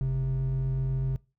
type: tone pair together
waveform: triangle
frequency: 46.78 / 132.3 Hz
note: F#1 / C3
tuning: +20 / +20 cents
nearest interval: octave + tritone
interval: 1800 cents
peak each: -29 / -23 dBFS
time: 0.01-1.16 s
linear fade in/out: 0 ms
effects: noise-tail reverb RT60 0.3 s tail -24 dB re dry + tanh soft clip ceiling -19 dBFS